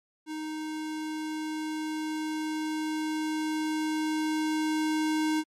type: tone with level ramp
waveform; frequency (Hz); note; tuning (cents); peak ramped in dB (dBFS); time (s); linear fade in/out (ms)
square; 310.8; D#4; -2; -34 to -25; 0.26-5.44; 50
effects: low-pass 10000 Hz 12 dB/octave + MP3 64 kbps